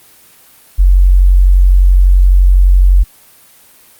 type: tone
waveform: sine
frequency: 45.9 Hz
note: F#1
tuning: 13 cents flat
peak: -3 dBFS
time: 0.78-3.04 s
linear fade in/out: 20 ms
effects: white hiss -43 dBFS RMS until 3.99 s + Opus 32 kbps